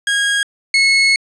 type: tone pair in turn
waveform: 30% pulse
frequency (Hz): 1637 / 2185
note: G#6 / C#7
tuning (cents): -25 / -26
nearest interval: perfect fourth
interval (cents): 499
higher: second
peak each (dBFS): -11 / -7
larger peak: second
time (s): 0.07-0.43 / 0.74-1.16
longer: second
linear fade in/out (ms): 2
effects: resampled to 22050 Hz + 8-bit